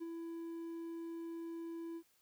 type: tone with ADSR envelope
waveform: triangle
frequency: 333 Hz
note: E4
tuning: 18 cents sharp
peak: -37 dBFS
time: 0-2.03 s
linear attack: 23 ms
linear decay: 23 ms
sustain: -3 dB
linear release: 66 ms
effects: white hiss -73 dBFS RMS until 2.21 s